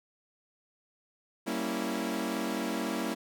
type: chord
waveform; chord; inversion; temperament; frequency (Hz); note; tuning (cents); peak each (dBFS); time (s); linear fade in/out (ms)
sawtooth; G diminished seventh; none; equal with one note detuned; 194.53 / 233.1 / 277.2 / 329.6; G3 / Bb3 / Db4 / Fb4; -13 / 0 / 0 / 0; -34 / -31 / -33 / -32; 1.46-3.15; 20
effects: none